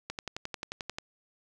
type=click train; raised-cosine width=0.2 ms; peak=-18 dBFS; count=11; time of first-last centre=0.1-0.985 s; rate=11.3 Hz; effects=none